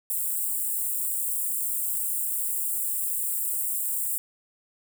white high-pass noise, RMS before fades -28 dBFS, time 0.1-4.18 s, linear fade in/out 0 ms, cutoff 7600 Hz, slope 96 dB/octave, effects none

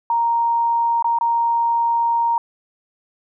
sine tone with dropouts, 932.3 Hz, A#5, in tune, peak -15 dBFS, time 0.1-2.38 s, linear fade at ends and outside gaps 2 ms, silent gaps 1.025-1.044 / 1.187-1.21 s, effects none

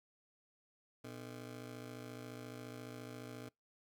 20% pulse ring-modulated tone, 185 Hz, F#3, in tune, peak -39 dBFS, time 1.04-3.49 s, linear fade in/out 5 ms, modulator 65.3 Hz, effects noise-tail reverb RT60 0.2 s tail -26 dB re dry

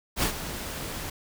pink noise with ADSR envelope, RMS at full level -23 dBFS, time 0.16-1.1 s, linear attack 66 ms, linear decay 95 ms, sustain -12 dB, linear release 5 ms, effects none

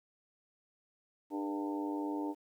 harmonic tone with a mistuned harmonic, 99.8 Hz, G2, 32 cents sharp, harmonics 3 / 4 / 5 / 6 / 7 / 8 / 9, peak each -35 / -44 / -46 / -50 / -50 / -49 / -43 dBFS, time 1.3-2.35 s, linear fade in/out 50 ms, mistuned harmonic 5, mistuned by -57 cents, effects 11-bit

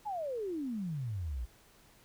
sine exponential sweep, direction down, 878 to 55.1 Hz, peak -34 dBFS, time 0.05-1.46 s, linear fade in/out 20 ms, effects pink hiss -62 dBFS RMS until 2.04 s

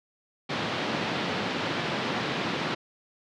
pink band-pass noise, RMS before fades -30 dBFS, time 0.49-2.75 s, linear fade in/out 10 ms, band 140 to 4200 Hz, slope 24 dB/octave, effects none

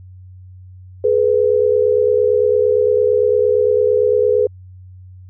sine tone pair together, 425.1 / 493.9 Hz, G#4 / B4, +40 / 0 cents, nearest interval minor third, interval 260 cents, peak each -14 dBFS, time 1.04-4.47 s, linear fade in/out 5 ms, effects added 92 Hz sine -36 dBFS peak until 5.29 s

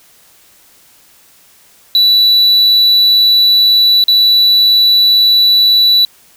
triangle tone with dropouts, 3951 Hz, B7, in tune, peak -4 dBFS, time 1.95-6.05 s, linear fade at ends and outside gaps 1 ms, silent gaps 4.039-4.082 s, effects white hiss -46 dBFS RMS until 6.36 s

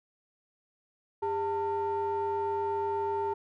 triangle ring-modulated tone, 246.9 Hz, B3, in tune, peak -23 dBFS, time 1.22-3.34 s, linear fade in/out 10 ms, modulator 649 Hz, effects none

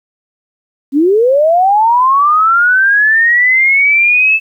sine linear sweep, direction up, 261.8 to 2637 Hz, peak -6 dBFS, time 0.92-4.4 s, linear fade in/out 50 ms, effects 8-bit

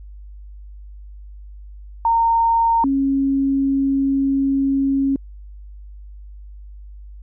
sine tone pair in turn, 919 / 273.2 Hz, A#5 / C#4, -25 / -25 cents, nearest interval octave + major sixth, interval 2100 cents, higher first, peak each -13 / -15 dBFS, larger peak first, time 2.05-2.84 / 2.84-5.16 s, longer second, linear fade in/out 2 ms, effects added 50 Hz sine -35 dBFS peak until 7.22 s

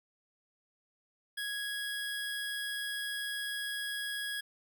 25% pulse tone, 1661.2 Hz, G#6, in tune, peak -31 dBFS, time 1.37-4.41 s, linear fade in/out 10 ms, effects none

